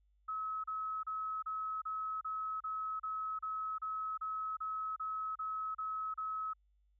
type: tone bursts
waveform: sine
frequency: 1286 Hz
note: E6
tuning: 43 cents flat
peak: -36 dBFS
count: 16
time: 0.28-6.535 s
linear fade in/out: 10 ms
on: 360 ms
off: 33 ms
effects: added 50 Hz sine -69 dBFS peak until 6.99 s